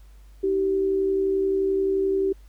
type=tone pair together; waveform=sine; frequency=314.2 / 385.7 Hz; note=D#4 / G4; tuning=+17 / -28 cents; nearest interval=major third; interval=355 cents; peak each=-30 / -20 dBFS; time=0.43-2.33 s; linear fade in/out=10 ms; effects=added 50 Hz sine -45 dBFS peak until 2.48 s + pink hiss -62 dBFS RMS until 2.48 s